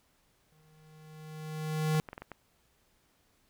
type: tone with exponential growth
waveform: square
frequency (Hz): 155.56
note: D#3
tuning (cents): 0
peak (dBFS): -25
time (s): 0.52-2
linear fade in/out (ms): 0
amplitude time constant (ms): 320
type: clicks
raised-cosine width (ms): 0.5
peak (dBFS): -27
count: 7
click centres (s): 1.95 / 1.999 / 2.088 / 2.131 / 2.179 / 2.22 / 2.317
effects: pink hiss -70 dBFS RMS until 3.49 s